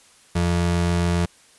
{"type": "ring-modulated tone", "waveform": "square", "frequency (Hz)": 129.6, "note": "C3", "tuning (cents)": -16, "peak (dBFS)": -16, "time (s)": [0.35, 1.26], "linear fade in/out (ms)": 10, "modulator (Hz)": 43.7, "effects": ["white hiss -53 dBFS RMS until 1.58 s", "resampled to 24000 Hz"]}